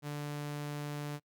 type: tone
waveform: sawtooth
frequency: 146.7 Hz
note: D3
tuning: 2 cents flat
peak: -33 dBFS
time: 0.02-1.2 s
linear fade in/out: 50 ms
effects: noise-tail reverb RT60 0.1 s tail -26 dB re dry